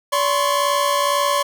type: tone cluster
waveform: 45% pulse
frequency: 574 / 1029 / 1091 Hz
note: D5 / C6 / C#6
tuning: -40 / -29 / -28 cents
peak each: -21 dBFS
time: 0.12-1.43 s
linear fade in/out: 10 ms
effects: none